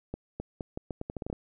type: accelerating click train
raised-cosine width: 2 ms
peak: -21 dBFS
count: 12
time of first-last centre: 0.14-1.328 s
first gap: 260 ms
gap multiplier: 0.8
effects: none